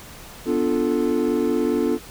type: chord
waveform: triangle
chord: B half-diminished seventh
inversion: none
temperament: equal with one note detuned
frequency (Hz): 246.9 / 291.8 / 349.2 / 440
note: B3 / D4 / F4 / A4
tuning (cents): 0 / -11 / 0 / 0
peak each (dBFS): -22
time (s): 0.45-1.99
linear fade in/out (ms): 50
effects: pink hiss -41 dBFS RMS until 2.1 s